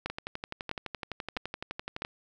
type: two click trains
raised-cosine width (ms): 0.3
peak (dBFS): -19 / -16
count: 24 / 4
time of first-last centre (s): 0.1-2.049 / 0.06-2.021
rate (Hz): 11.8 / 1.53
effects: none